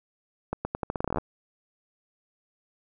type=accelerating click train; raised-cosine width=1 ms; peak=-14 dBFS; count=15; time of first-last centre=0.53-1.184 s; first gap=120 ms; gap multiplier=0.83; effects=none